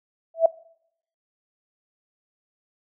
sine tone with exponential growth, 658 Hz, E5, 3 cents flat, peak -8 dBFS, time 0.34-0.46 s, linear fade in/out 5 ms, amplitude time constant 24 ms, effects noise-tail reverb RT60 0.7 s tail -22 dB re dry

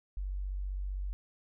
sine tone, 47.72 Hz, G1, 46 cents flat, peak -33 dBFS, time 0.17-1.13 s, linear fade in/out 0 ms, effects none

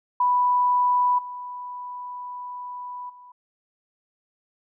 sine tone with level steps, 987.8 Hz, B5, in tune, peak -17 / -32 / -44 dBFS, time 0.2-3.32 s, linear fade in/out 5 ms, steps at 1.18 / 3.09 s, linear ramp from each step 10 ms, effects none

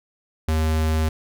square tone, 78.9 Hz, D#2, 25 cents sharp, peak -19 dBFS, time 0.48-1.09 s, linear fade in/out 5 ms, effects none

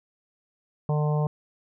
harmonic tone, 150.1 Hz, D3, 38 cents sharp, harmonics 1 / 3 / 4 / 5 / 6 / 7, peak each -22 / -32 / -34 / -36 / -38 / -39 dBFS, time 0.89-1.27 s, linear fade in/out 2 ms, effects none

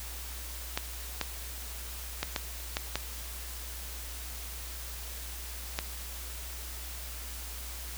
clicks, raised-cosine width 0.2 ms, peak -12 dBFS, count 7, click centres 0.775 / 1.213 / 2.23 / 2.362 / 2.769 / 2.956 / 5.789 s, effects added 60 Hz sine -41 dBFS peak until 7.97 s + white hiss -43 dBFS RMS until 7.97 s

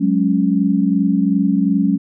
sine chord, F# suspended second, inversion none, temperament equal, 185 / 207.7 / 277.2 Hz, F#3 / G#3 / C#4, 0 / 0 / 0 cents, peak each -17 dBFS, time 0-1.98 s, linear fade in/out 20 ms, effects none

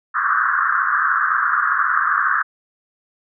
pink band-pass noise, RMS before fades -18 dBFS, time 0.14-2.43 s, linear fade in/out 20 ms, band 1100 to 1700 Hz, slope 96 dB/octave, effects none

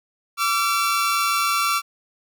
sawtooth tone pair together, 1156.6 / 1357 Hz, D6 / E6, -27 / +50 cents, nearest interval minor third, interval 277 cents, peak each -18 dBFS, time 0.37-1.82 s, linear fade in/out 50 ms, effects none

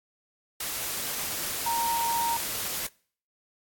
sine tone in noise, 930 Hz, A#5, 4 cents flat, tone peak -25 dBFS, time 1.66-2.37 s, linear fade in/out 5 ms, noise white, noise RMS -32 dBFS, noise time 0.6-2.87 s, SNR +4 dB, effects noise-tail reverb RT60 0.5 s tail -24 dB re dry + AAC 64 kbps

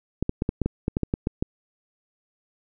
clicks, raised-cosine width 3 ms, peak -10 dBFS, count 12, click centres 0.226 / 0.294 / 0.421 / 0.491 / 0.617 / 0.66 / 0.881 / 0.969 / 1.033 / 1.139 / 1.271 / 1.425 s, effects none

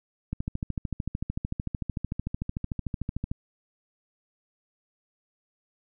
click train, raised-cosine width 5 ms, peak -17 dBFS, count 41, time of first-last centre 0.33-3.315 s, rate 13.4 Hz, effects none

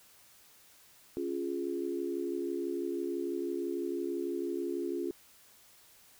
sine chord, Db major, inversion none, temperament equal, 277.2 / 349.2 / 415.3 Hz, Db4 / F4 / Ab4, 0 / 0 / 0 cents, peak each -38 / -34 / -39 dBFS, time 1.17-5.11 s, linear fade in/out 0 ms, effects white hiss -60 dBFS RMS until 6.19 s

